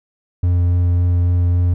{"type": "tone with vibrato", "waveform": "triangle", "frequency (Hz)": 88, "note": "F2", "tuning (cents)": 14, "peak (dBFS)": -10, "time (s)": [0.43, 1.74], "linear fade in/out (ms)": 5, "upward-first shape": "sine", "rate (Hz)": 3.6, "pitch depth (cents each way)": 9, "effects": []}